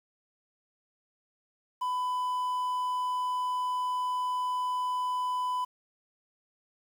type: tone with quantisation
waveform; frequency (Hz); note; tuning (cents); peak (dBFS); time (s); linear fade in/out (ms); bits
triangle; 1000; B5; +21; -26; 1.81-5.65; 10; 9
effects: none